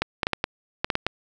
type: clicks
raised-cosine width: 0.3 ms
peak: -6 dBFS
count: 9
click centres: 0.02 / 0.232 / 0.269 / 0.333 / 0.441 / 0.845 / 0.902 / 0.954 / 1.066 s
effects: none